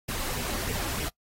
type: noise with flanger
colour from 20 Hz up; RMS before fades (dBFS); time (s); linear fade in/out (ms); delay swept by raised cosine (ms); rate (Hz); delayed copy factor
pink; -32; 0.08-1.09; 10; 0.36 to 3.66; 3.2; +0.6
effects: noise-tail reverb RT60 0.1 s tail -22 dB re dry + AAC 48 kbps